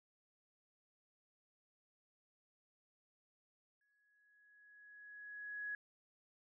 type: tone with exponential growth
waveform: sine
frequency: 1676 Hz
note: G#6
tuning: 15 cents sharp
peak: -39 dBFS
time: 3.81-5.75 s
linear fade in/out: 2 ms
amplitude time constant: 420 ms
effects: none